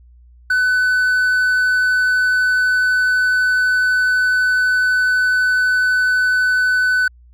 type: tone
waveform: triangle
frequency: 1502 Hz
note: F#6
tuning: 26 cents sharp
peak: -11 dBFS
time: 0.5-7.08 s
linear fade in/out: 5 ms
effects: added 60 Hz sine -43 dBFS peak until 7.33 s